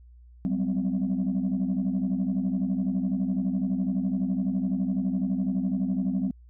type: tone cluster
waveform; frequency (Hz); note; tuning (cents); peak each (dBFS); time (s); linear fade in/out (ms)
sine; 185.5 / 197.4 / 257.4; F#3 / G3 / C4; +5 / +12 / -28; -27; 0.45-6.31; 0
effects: tanh soft clip ceiling -19 dBFS + added 60 Hz sine -48 dBFS peak until 6.49 s